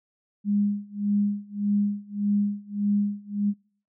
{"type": "tone with tremolo", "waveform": "sine", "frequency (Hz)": 204.4, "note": "G#3", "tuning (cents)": -27, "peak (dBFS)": -19, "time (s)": [0.44, 3.54], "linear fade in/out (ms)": 50, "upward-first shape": "sine", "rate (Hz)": 1.7, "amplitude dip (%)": 95, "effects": ["noise-tail reverb RT60 0.5 s tail -26 dB re dry"]}